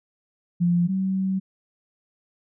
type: tone pair in turn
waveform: sine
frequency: 174.1 / 190.41 Hz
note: F3 / F#3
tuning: -5 / +50 cents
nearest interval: major second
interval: 155 cents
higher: second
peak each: -17 / -21 dBFS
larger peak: first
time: 0.6-0.88 / 0.88-1.4 s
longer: second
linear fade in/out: 20 ms
effects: none